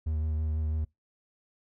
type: tone with vibrato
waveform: triangle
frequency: 77.78 Hz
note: D#2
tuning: in tune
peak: -25 dBFS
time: 0.06-0.85 s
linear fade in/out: 10 ms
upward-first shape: sine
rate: 6.1 Hz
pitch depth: 21 cents each way
effects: noise-tail reverb RT60 0.2 s tail -25 dB re dry